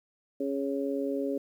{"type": "harmonic tone", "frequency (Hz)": 138.59, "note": "C#3", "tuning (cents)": 0, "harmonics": [2, 3, 4], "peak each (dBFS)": [-31, -33, -34], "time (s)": [0.4, 1.38], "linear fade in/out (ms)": 5, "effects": ["10-bit"]}